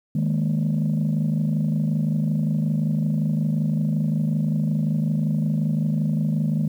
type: chord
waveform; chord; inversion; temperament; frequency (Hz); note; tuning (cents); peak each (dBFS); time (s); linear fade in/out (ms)
sine; D# suspended fourth; none; equal; 155.56 / 207.7 / 233.1; D#3 / G#3 / A#3; 0 / 0 / 0; -20 / -23 / -26; 0.15-6.68; 5
effects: tanh soft clip ceiling -15 dBFS + 9-bit